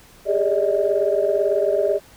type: tone cluster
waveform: sine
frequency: 397.6 / 415.7 / 581 / 629 Hz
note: G4 / G#4 / D5 / D#5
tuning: +25 / +2 / -19 / +19 cents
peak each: -22 / -23 / -21 / -21 dBFS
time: 0.25-2 s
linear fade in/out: 50 ms
effects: tanh soft clip ceiling -7 dBFS + pink hiss -49 dBFS RMS until 2.16 s